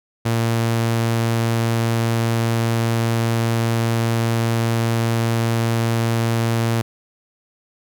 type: tone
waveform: sawtooth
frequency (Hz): 115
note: A#2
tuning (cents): -23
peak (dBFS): -13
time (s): 0.25-6.82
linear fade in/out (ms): 10
effects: none